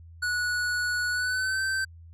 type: tone with pitch glide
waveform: square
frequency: 1467 to 1550.6 Hz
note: F#6 to G6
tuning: -15 to -19 cents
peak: -26 dBFS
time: 0.22-1.85 s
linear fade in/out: 10 ms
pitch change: +96 cents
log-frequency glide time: 1.11-1.62 s
effects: added 83 Hz sine -45 dBFS peak until 2.13 s + low-pass 10000 Hz 12 dB/octave